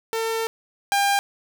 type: tone pair in turn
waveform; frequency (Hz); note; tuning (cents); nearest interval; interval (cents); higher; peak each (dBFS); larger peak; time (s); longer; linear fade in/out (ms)
sawtooth; 450.8 / 800.6; A4 / G5; +42 / +36; minor seventh; 994; second; -19 / -14; second; 0.13-0.47 / 0.92-1.19; first; 0
effects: none